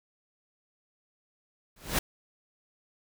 pink noise with exponential growth, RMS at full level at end -22 dBFS, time 1.76-1.99 s, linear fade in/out 5 ms, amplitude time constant 50 ms, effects none

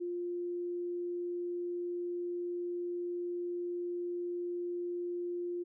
sine tone, 350.8 Hz, F4, 8 cents sharp, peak -34 dBFS, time 0-5.64 s, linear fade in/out 20 ms, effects none

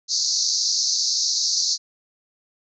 pink band-pass noise, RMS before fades -22 dBFS, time 0.08-1.78 s, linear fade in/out 50 ms, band 4200 to 6500 Hz, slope 96 dB/octave, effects none

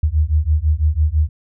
sine beating tone pair, 74 / 80 Hz, D2 / D#2, +14 / +49 cents, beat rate 6 Hz, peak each -16 / -16 dBFS, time 0.03-1.29 s, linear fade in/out 5 ms, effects none

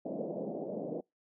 white band-pass noise, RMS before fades -38 dBFS, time 0.05-1.01 s, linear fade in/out 10 ms, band 160 to 640 Hz, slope 48 dB/octave, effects noise-tail reverb RT60 0.2 s tail -26 dB re dry

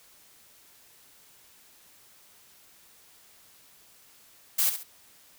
blue noise with echo, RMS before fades -24 dBFS, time 4.58-4.7 s, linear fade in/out 10 ms, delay 68 ms, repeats 2, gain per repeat -9 dB, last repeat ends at 4.836 s, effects white hiss -57 dBFS RMS until 5.38 s

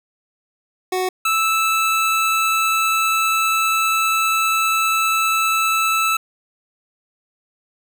25% pulse tone pair in turn, 370 / 1315 Hz, F#4 / E6, 0 / -5 cents, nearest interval octave + minor seventh, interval 2195 cents, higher second, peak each -15 / -12 dBFS, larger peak second, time 0.92-1.09 / 1.25-6.17 s, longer second, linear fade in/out 5 ms, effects none

